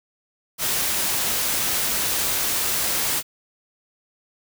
white noise, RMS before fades -23 dBFS, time 0.58-3.23 s, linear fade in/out 50 ms, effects none

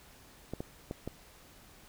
clicks, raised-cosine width 2 ms, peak -23 dBFS, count 4, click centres 0.536 / 0.605 / 0.911 / 1.076 s, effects pink hiss -57 dBFS RMS until 1.88 s

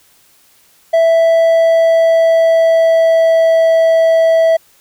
triangle tone with pitch glide, 659.3 to 654 Hz, E5 to E5, 0 to -14 cents, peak -5 dBFS, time 0.93-4.57 s, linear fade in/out 10 ms, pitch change -14 cents, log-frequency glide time 1.36-3.7 s, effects white hiss -50 dBFS RMS until 4.8 s

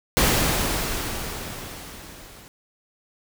pink noise with level ramp, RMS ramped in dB -18 to -46 dBFS, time 0.17-2.48 s, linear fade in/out 0 ms, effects none

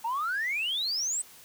sine exponential sweep, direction up, 879 to 8310 Hz, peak -26 dBFS, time 0.04-1.22 s, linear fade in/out 10 ms, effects tanh soft clip ceiling -24 dBFS + white hiss -52 dBFS RMS until 1.44 s

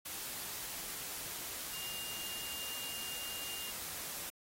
sine tone in noise, 2815 Hz, F7, 13 cents sharp, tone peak -44 dBFS, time 1.73-3.71 s, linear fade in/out 10 ms, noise white, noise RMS -43 dBFS, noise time 0.05-4.3 s, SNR -4 dB, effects AAC 48 kbps

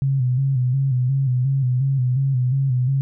sine tone with vibrato, 130.81 Hz, C3, in tune, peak -16 dBFS, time 0.02-3.01 s, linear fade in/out 0 ms, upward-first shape square, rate 2.8 Hz, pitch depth 71 cents each way, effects none

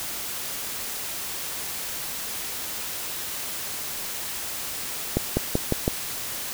accelerating click train, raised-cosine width 2 ms, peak -7 dBFS, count 5, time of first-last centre 5.17-5.879 s, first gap 200 ms, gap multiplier 0.92, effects white hiss -32 dBFS RMS until 6.53 s

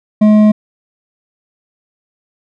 sine tone with hard clipping, 212.5 Hz, G#3, 40 cents sharp, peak -6 dBFS, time 0.21-0.52 s, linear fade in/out 10 ms, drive 7 dB, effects none

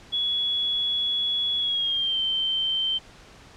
sine tone with pitch glide, 3375 to 3113 Hz, G#7 to G7, +27 to -13 cents, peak -22 dBFS, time 0.12-2.99 s, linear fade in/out 20 ms, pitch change -140 cents, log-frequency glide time 1.59-2.2 s, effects pink hiss -49 dBFS RMS until 3.56 s + low-pass 6000 Hz 12 dB/octave

